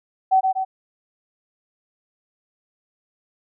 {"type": "tone with echo", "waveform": "sine", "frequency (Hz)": 760, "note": "F#5", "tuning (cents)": 46, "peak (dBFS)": -12, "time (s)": [0.31, 0.41], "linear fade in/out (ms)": 20, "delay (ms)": 120, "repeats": 2, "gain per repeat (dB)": -4, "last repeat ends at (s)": 0.65, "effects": []}